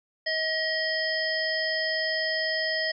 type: harmonic tone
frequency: 634 Hz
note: D#5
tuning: 32 cents sharp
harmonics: 1 / 3 / 5 / 7 / 8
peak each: -31 / -28 / -37 / -38 / -31 dBFS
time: 0.26-2.92 s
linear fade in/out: 10 ms
effects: none